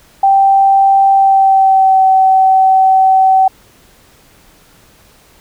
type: tone with pitch glide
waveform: sine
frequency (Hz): 782 to 762.4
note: G5 to G5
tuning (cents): -4 to -48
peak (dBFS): -5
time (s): 0.23-3.48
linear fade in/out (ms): 5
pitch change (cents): -44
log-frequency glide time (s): 1.12-2.03
effects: pink hiss -46 dBFS RMS until 5.4 s